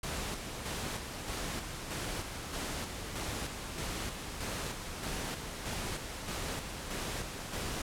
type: noise with tremolo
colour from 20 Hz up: pink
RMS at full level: -37 dBFS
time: 0.03-7.82 s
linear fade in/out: 5 ms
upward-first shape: square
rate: 1.6 Hz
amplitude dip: 40%
effects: low-pass 11000 Hz 12 dB/octave